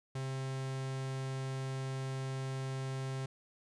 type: tone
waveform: 45% pulse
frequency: 132.9 Hz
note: C3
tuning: 27 cents sharp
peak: -36 dBFS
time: 0.15-3.26 s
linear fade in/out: 5 ms
effects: resampled to 22050 Hz